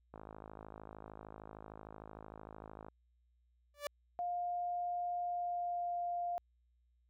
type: click train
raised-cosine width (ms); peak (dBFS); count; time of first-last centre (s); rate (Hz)
1; -35; 147; 0.14-2.884; 53.2
type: tone with exponential growth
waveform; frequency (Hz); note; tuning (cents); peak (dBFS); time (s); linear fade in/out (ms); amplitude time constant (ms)
sawtooth; 581; D5; -19; -30; 3.74-3.87; 2; 28
type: tone with pitch glide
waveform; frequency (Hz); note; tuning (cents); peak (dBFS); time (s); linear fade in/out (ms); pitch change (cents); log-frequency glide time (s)
sine; 706 to 700.3; F5 to F5; +19 to +5; -35; 4.19-6.38; 0; -14; 5.21-5.98
effects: added 60 Hz sine -70 dBFS peak until 7.09 s